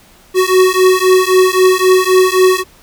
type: beating tone pair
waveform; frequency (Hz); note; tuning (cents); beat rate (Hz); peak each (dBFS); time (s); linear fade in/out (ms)
square; 370 / 373.8; F#4 / F#4; 0 / +18; 3.8; -11; 0.34-2.64; 50
effects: pink hiss -45 dBFS RMS until 2.82 s